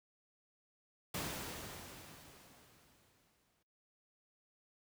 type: noise with exponential decay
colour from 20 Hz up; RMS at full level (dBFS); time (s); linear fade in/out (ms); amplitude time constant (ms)
pink; -39; 1.14-3.63; 5; 540
effects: noise-tail reverb RT60 0.8 s tail -25 dB re dry + high-pass 60 Hz 12 dB/octave